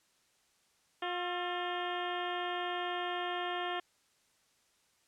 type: harmonic tone with a mistuned harmonic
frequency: 355.9 Hz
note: F4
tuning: 33 cents sharp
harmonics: 1 / 2 / 3 / 4 / 5 / 6 / 7 / 8 / 9 / 10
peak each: -40 / -38 / -42 / -44 / -42 / -50 / -51 / -47 / -45 / -56 dBFS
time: 1.02-3.8 s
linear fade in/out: 5 ms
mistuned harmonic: 4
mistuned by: -66 cents
effects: white hiss -71 dBFS RMS until 5.07 s + low-pass 9000 Hz 12 dB/octave